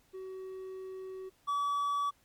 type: tone pair in turn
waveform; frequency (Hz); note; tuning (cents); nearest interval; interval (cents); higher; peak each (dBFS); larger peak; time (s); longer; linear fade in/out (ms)
triangle; 377.4 / 1144.1; F#4 / D6; +34 / -46; octave + perfect fifth; 1920; second; -38 / -27; second; 0.13-1.3 / 1.47-2.11; first; 20
effects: pink hiss -68 dBFS RMS until 2.24 s + MP3 96 kbps